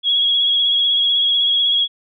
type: tone with vibrato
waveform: sine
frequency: 3322 Hz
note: G#7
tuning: in tune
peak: -13 dBFS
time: 0.03-1.88 s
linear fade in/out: 50 ms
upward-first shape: triangle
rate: 16 Hz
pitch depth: 36 cents each way
effects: none